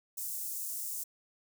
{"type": "high-pass noise", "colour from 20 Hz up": "white", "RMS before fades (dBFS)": -38, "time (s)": [0.17, 1.04], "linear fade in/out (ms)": 10, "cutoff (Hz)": 6700, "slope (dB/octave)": 24, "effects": []}